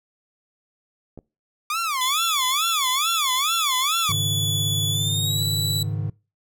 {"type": "clicks", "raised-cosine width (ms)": 2, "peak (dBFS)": -27, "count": 2, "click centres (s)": [1.176, 1.189]}
{"type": "tone with vibrato", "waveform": "sawtooth", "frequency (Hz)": 1174.7, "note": "D6", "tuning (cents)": 0, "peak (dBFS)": -19, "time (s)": [1.7, 4.12], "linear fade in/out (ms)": 2, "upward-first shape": "sine", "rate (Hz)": 2.3, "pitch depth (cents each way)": 260}
{"type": "tone with pitch glide", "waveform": "sawtooth", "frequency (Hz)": [3432, 3942], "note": ["A7", "B7"], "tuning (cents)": [-44, -4], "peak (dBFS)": -20, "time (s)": [2.01, 5.83], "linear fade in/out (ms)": 5, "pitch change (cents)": 240, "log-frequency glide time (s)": [4.91, 5.42]}
{"type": "chord", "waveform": "triangle", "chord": "Ab suspended fourth", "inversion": "none", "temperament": "just", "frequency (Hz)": [103.83, 138.43, 155.74], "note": ["Ab2", "Db3", "Eb3"], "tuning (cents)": [0, -2, 2], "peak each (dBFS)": [-24, -28, -27], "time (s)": [4.09, 6.1], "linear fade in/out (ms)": 5}
{"effects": ["noise-tail reverb RT60 0.3 s tail -23 dB re dry"]}